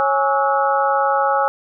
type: tone cluster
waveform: sine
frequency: 550 / 833 / 1120 / 1297 / 1456 Hz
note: C#5 / G#5 / C#6 / E6 / F#6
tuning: -14 / +5 / +18 / -28 / -28 cents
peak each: -20 / -18 / -25 / -20 / -27 dBFS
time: 0-1.48 s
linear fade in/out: 0 ms
effects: none